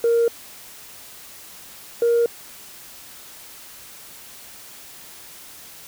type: tone pair in turn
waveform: sine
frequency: 466.2 / 469.7 Hz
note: A#4 / A#4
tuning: 0 / +13 cents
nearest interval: unison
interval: 13 cents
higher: second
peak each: -13 / -13 dBFS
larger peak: neither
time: 0.04-0.28 / 2.02-2.26 s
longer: neither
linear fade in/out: 2 ms
effects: tanh soft clip ceiling -12 dBFS + white hiss -42 dBFS RMS until 5.87 s